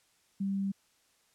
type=tone; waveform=sine; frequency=196 Hz; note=G3; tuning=in tune; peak=-29 dBFS; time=0.4-0.72 s; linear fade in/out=10 ms; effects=white hiss -69 dBFS RMS until 1.34 s + low-pass 10000 Hz 12 dB/octave